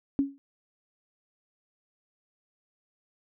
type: tone with exponential decay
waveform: sine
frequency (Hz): 277.2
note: C#4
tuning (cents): 0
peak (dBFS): -18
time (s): 0.19-0.38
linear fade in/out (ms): 0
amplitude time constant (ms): 41
effects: none